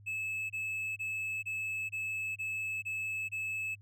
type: tone bursts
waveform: triangle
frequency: 2602 Hz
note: E7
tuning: 23 cents flat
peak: -32 dBFS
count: 8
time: 0.06-3.755 s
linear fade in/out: 20 ms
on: 440 ms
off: 25 ms
effects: added 102 Hz sine -53 dBFS peak until 3.81 s